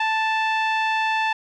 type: tone with low-pass filter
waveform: sawtooth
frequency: 880 Hz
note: A5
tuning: in tune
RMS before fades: -22 dBFS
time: 0-1.33 s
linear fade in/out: 5 ms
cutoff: 2800 Hz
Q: 1.6
effects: none